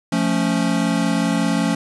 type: chord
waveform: square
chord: F augmented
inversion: none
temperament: equal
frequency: 174.61 / 220 / 277.2 Hz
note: F3 / A3 / C#4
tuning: 0 / 0 / 0 cents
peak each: -22 dBFS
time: 0.12-1.75 s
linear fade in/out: 5 ms
effects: resampled to 24000 Hz + 7-bit